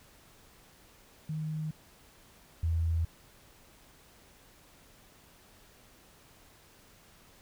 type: tone pair in turn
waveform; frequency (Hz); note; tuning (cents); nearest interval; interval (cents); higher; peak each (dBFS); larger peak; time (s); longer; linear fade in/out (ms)
sine; 155.56 / 82.41; D#3 / E2; 0 / 0; major seventh; 1100; first; -32 / -26; second; 1.29-1.71 / 2.63-3.05; neither; 5
effects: pink hiss -59 dBFS RMS until 7.41 s